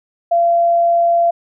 sine tone, 684 Hz, F5, 36 cents flat, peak -10 dBFS, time 0.31-1.31 s, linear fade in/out 10 ms, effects none

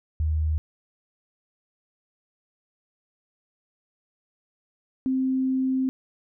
sine tone pair in turn, 77.78 / 261.6 Hz, D#2 / C4, 0 / 0 cents, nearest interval octave + major sixth, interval 2100 cents, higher second, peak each -21 dBFS, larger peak neither, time 0.2-0.58 / 5.06-5.89 s, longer second, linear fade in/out 0 ms, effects none

